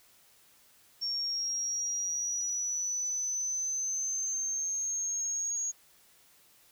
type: linear sweep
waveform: sine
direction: up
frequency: 5500 to 6645 Hz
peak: -30 dBFS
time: 1.01-5.72 s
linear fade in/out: 20 ms
effects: white hiss -62 dBFS RMS until 6.71 s